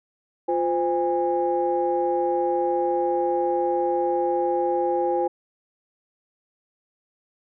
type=tone cluster; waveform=sine; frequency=350.3 / 516 / 817 Hz; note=F4 / C5 / G#5; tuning=+5 / -24 / -29 cents; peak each=-24 dBFS; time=0.48-5.28 s; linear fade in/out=10 ms; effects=tanh soft clip ceiling -11 dBFS

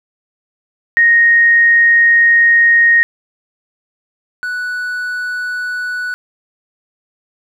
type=tone pair in turn; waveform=sine / triangle; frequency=1864.7 / 1480 Hz; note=A#6 / F#6; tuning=0 / 0 cents; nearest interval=major third; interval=400 cents; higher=first; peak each=-6 / -16 dBFS; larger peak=first; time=0.97-3.03 / 4.43-6.14 s; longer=first; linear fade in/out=0 ms; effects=none

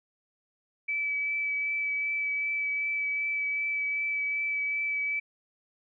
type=tone with vibrato; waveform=sine; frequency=2300 Hz; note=D7; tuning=37 cents flat; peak=-27 dBFS; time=0.88-5.2 s; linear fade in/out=10 ms; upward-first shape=triangle; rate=2.6 Hz; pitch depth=14 cents each way; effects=none

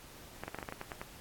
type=clicks; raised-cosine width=0.5 ms; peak=-24 dBFS; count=10; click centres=0.436 / 0.48 / 0.546 / 0.587 / 0.628 / 0.688 / 0.724 / 0.814 / 0.918 / 1.015 s; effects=pink hiss -53 dBFS RMS until 1.2 s + AAC 64 kbps

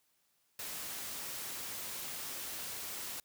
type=noise; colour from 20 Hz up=white; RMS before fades=-42 dBFS; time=0.59-3.2 s; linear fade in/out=2 ms; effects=white hiss -75 dBFS RMS until 3.24 s + high-pass 60 Hz 12 dB/octave

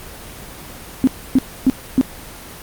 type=tone bursts; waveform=sine; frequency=261.3 Hz; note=C4; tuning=2 cents flat; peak=-8 dBFS; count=4; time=1.04-2.012 s; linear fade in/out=0 ms; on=33 ms; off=280 ms; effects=pink hiss -35 dBFS RMS until 2.62 s + Opus 24 kbps

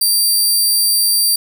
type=tone; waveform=15% pulse; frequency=4699 Hz; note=D8; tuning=in tune; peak=-5 dBFS; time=0.01-1.36 s; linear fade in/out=5 ms; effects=none

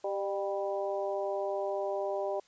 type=harmonic tone with a mistuned harmonic; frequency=196.3 Hz; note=G3; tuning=3 cents sharp; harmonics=2 / 3 / 4 / 5; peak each=-35 / -33 / -38 / -43 dBFS; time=0.04-2.4 s; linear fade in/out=5 ms; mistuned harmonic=3; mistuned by=+34 cents; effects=white hiss -64 dBFS RMS until 2.47 s + resampled to 16000 Hz

